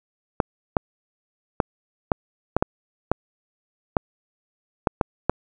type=clicks; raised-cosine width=1 ms; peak=-3 dBFS; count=11; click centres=0.402 / 0.768 / 1.602 / 2.118 / 2.566 / 2.625 / 3.116 / 3.968 / 4.872 / 5.012 / 5.296 s; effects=none